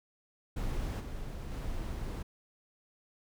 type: noise with level steps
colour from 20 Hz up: brown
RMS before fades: -34 / -40 / -37 dBFS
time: 0.56-2.23 s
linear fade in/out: 10 ms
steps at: 0.99 / 1.5 s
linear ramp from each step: 20 ms
effects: none